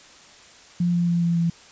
sine tone with pitch steps, 174.61 / 173.1 / 171.61 / 170.13 / 168.66 Hz, F3 / F3 / F3 / F3 / E3, 0 / -15 / -30 / -45 / +40 cents, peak -18 dBFS, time 0.8-1.5 s, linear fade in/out 5 ms, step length 140 ms, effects white hiss -48 dBFS RMS until 1.71 s + resampled to 16000 Hz

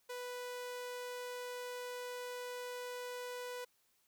sawtooth tone, 493.9 Hz, B4, in tune, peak -38 dBFS, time 0.09-3.65 s, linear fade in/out 10 ms, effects white hiss -75 dBFS RMS until 4.07 s

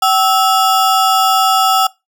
square ring-modulated tone, 1036 Hz, C6, 17 cents flat, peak -7 dBFS, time 0.02-1.87 s, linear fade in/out 5 ms, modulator 271 Hz, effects noise-tail reverb RT60 0.2 s tail -20 dB re dry

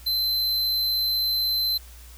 square tone, 4078 Hz, C8, 45 cents flat, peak -22 dBFS, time 0.06-1.78 s, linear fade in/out 10 ms, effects added 60 Hz sine -43 dBFS peak until 2.17 s + white hiss -50 dBFS RMS until 2.17 s

